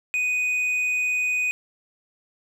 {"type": "tone with tanh clipping", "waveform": "sine", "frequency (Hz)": 2489, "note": "D#7", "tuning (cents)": 0, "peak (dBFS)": -22, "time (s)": [0.14, 1.51], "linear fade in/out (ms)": 0, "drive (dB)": 5, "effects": []}